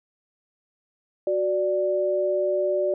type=tone pair together; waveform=sine; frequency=370 / 587.3 Hz; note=F#4 / D5; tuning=0 / 0 cents; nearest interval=minor sixth; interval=800 cents; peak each=-25 / -22 dBFS; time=1.27-2.94 s; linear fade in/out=2 ms; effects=none